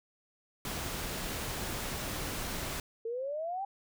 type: noise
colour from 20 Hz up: pink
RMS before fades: -37 dBFS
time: 0.65-2.8 s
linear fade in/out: 2 ms
type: exponential sweep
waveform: sine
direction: up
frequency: 445.6 to 805 Hz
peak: -33 dBFS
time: 3.05-3.65 s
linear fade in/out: 5 ms
effects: none